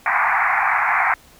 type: band-pass noise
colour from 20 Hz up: pink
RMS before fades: -18 dBFS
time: 0.06-1.14 s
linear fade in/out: 2 ms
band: 720 to 2300 Hz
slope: 96 dB/octave
effects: pink hiss -49 dBFS RMS until 1.39 s